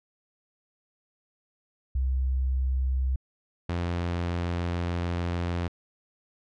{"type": "tone pair in turn", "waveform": ["sine", "sawtooth"], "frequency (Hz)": [65, 86.76], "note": ["C2", "F2"], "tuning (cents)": [-11, -11], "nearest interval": "perfect fourth", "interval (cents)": 500, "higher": "second", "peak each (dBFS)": -23, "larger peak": "neither", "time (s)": [[1.95, 3.16], [3.69, 5.68]], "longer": "second", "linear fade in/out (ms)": 5, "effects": ["low-pass 4000 Hz 12 dB/octave"]}